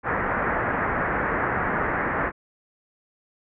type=low-pass noise; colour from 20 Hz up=white; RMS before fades=-25 dBFS; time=0.03-2.32 s; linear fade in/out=50 ms; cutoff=1900 Hz; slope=48 dB/octave; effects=none